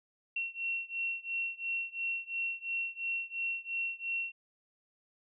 sine beating tone pair, 2723 / 2725.9 Hz, F7 / F7, -44 / -43 cents, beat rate 2.9 Hz, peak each -36 / -37 dBFS, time 0.36-4.32 s, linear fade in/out 5 ms, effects none

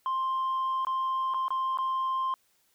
sine tone with dropouts, 1051 Hz, C6, 7 cents sharp, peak -24 dBFS, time 0.06-2.34 s, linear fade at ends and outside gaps 1 ms, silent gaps 0.849-0.869 / 1.338-1.344 / 1.482-1.505 / 1.774-1.786 s, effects tanh soft clip ceiling -25 dBFS + white hiss -69 dBFS RMS until 2.74 s

